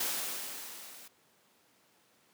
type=noise with level ramp; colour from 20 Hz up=white; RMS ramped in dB=-32 to -52 dBFS; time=0-1.08 s; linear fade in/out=5 ms; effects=pink hiss -67 dBFS RMS until 2.33 s + high-pass 200 Hz 12 dB/octave